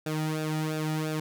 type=tone with flanger; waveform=sawtooth; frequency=155.56 Hz; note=D#3; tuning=in tune; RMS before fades=-30 dBFS; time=0.06-1.2 s; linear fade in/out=5 ms; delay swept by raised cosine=0.96 to 1.92 ms; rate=2.9 Hz; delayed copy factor=-0.75; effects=none